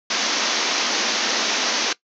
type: band-pass noise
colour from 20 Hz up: white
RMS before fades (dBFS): -22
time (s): 0.1-1.93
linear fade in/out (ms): 5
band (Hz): 200 to 6400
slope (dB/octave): 96
effects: noise-tail reverb RT60 0.1 s tail -19 dB re dry